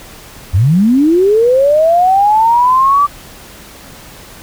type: linear sweep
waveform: sine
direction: up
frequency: 79.3 to 1171 Hz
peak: -6 dBFS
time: 0.53-3.07 s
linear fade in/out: 20 ms
effects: pink hiss -35 dBFS RMS until 4.42 s